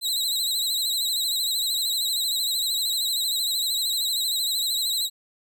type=tone with vibrato; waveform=sawtooth; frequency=3951 Hz; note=B7; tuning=in tune; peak=-20 dBFS; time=0.01-5.1 s; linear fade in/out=50 ms; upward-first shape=sine; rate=13 Hz; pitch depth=77 cents each way; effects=none